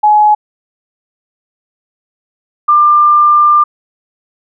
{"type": "tone pair in turn", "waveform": "sine", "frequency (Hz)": [844, 1193.6], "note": ["G#5", "D6"], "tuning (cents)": [28, 28], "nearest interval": "tritone", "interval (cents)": 600, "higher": "second", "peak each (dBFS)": -4, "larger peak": "neither", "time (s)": [[0.03, 0.35], [2.68, 3.64]], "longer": "second", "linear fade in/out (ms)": 10, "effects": []}